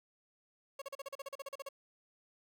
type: tone bursts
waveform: 30% pulse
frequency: 551 Hz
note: C#5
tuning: 11 cents flat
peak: -38 dBFS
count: 14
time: 0.79-1.689 s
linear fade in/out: 5 ms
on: 28 ms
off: 39 ms
effects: none